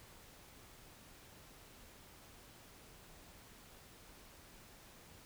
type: silence
effects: pink hiss -59 dBFS RMS until 5.25 s